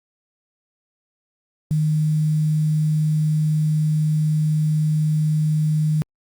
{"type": "tone with quantisation", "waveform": "sine", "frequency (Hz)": 154, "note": "D#3", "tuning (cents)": -17, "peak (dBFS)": -16, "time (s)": [1.71, 6.02], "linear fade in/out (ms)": 0, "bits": 7, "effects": ["Opus 48 kbps"]}